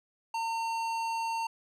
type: tone with tanh clipping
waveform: sine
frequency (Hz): 910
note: A#5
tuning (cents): -42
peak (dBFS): -32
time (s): 0.34-1.47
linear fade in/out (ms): 5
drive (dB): 16
effects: none